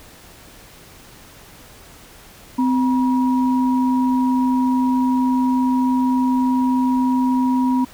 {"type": "tone pair together", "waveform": "sine", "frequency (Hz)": [256.6, 960], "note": ["C4", "B5"], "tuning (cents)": [-34, -49], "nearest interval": "octave + major seventh", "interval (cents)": 2285, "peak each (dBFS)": [-15, -23], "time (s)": [2.58, 7.85], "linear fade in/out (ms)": 10, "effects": ["pink hiss -44 dBFS RMS until 7.93 s"]}